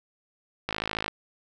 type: click train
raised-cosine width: 0.3 ms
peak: -12 dBFS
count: 22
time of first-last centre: 0.69-1.08 s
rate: 53.8 Hz
effects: none